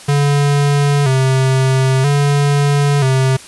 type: tone with vibrato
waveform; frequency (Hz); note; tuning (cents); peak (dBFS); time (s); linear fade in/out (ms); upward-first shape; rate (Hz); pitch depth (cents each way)
square; 137.5; C#3; -14; -11; 0.08-3.37; 10; square; 0.51; 71
effects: white hiss -36 dBFS RMS until 3.47 s + resampled to 24000 Hz